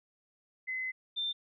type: tone pair in turn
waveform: sine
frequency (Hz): 2039 / 3579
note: C7 / A7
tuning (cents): -45 / +29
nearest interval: minor seventh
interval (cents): 974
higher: second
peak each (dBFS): -33 / -31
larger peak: second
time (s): 0.67-0.92 / 1.16-1.33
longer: first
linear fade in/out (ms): 20
effects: none